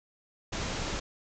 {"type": "low-pass noise", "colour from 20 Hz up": "pink", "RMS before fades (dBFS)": -34, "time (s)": [0.52, 1], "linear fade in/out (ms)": 10, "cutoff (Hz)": 7400, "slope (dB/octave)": 96, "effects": []}